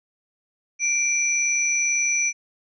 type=tone pair together; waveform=sine; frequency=2349 / 5919 Hz; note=D7 / F#8; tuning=0 / 0 cents; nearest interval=octave + major third; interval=1600 cents; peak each=-22 dBFS; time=0.79-2.33 s; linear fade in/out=50 ms; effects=none